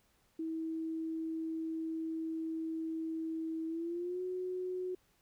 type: tone with pitch glide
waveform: sine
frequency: 322.8 to 366.5 Hz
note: E4 to F#4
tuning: -36 to -16 cents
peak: -35 dBFS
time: 0.39-4.95 s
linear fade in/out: 5 ms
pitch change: +220 cents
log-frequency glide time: 3.67-4.22 s
effects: pink hiss -72 dBFS RMS until 5.21 s